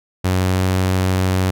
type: tone with pitch glide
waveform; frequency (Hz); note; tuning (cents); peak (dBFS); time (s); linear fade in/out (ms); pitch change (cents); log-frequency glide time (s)
sawtooth; 92.5 to 93.25; F#2 to F#2; 0 to +14; -11; 0.24-1.51; 10; +14; 0.48-0.59
effects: none